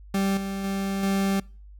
40% pulse tone with level steps, 195.4 Hz, G3, 5 cents flat, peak -21 / -28 / -25 / -21 dBFS, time 0.14-1.4 s, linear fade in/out 5 ms, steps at 0.37 / 0.64 / 1.03 s, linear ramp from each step 2 ms, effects noise-tail reverb RT60 0.4 s tail -25 dB re dry + added 50 Hz sine -43 dBFS peak until 1.79 s

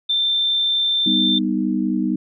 sine tone, 3568 Hz, A7, 23 cents sharp, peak -16 dBFS, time 0.09-1.39 s, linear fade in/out 10 ms
sine chord, G augmented, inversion none, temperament equal, 196 / 246.9 / 311.1 Hz, G3 / B3 / D#4, 0 / 0 / 0 cents, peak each -22 dBFS, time 1.06-2.16 s, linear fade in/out 5 ms
effects none

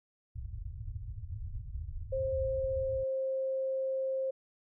white low-pass noise, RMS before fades -40 dBFS, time 0.35-3.04 s, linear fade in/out 10 ms, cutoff 110 Hz, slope 48 dB/octave
sine tone, 530 Hz, C5, 22 cents sharp, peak -30 dBFS, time 2.12-4.31 s, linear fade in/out 10 ms
effects none

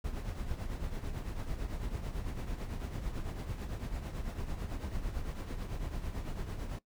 brown noise with tremolo, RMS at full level -35 dBFS, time 0.04-6.79 s, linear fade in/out 5 ms, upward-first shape triangle, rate 9 Hz, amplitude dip 65%, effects noise-tail reverb RT60 0.1 s tail -18 dB re dry

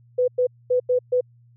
sine tone bursts at uneven times, 499.2 Hz, B4, 19 cents sharp, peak -16 dBFS, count 5, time 0.18-0.28 / 0.38-0.47 / 0.7-0.8 / 0.89-0.99 / 1.12-1.21 s, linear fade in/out 10 ms, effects added 119 Hz sine -51 dBFS peak until 1.56 s

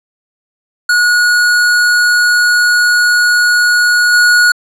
square tone with level steps, 1452 Hz, F#6, 33 cents flat, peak -8 / -6 dBFS, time 0.89-4.52 s, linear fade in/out 5 ms, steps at 4.12 s, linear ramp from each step 20 ms, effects low-pass 10000 Hz 12 dB/octave

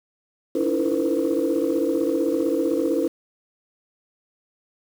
sine tone cluster, 286.4 / 322 / 337.6 / 460.5 / 509 Hz, D4 / E4 / E4 / A#4 / C5, -43 / -41 / +41 / -21 / -48 cents, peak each -25 dBFS, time 0.55-3.08 s, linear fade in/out 5 ms, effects tanh soft clip ceiling -12 dBFS + 7-bit

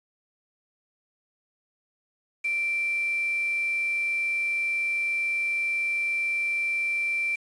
sine tone with quantisation, 2349 Hz, D7, in tune, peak -24 dBFS, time 2.44-7.36 s, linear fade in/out 10 ms, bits 7, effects resampled to 22050 Hz

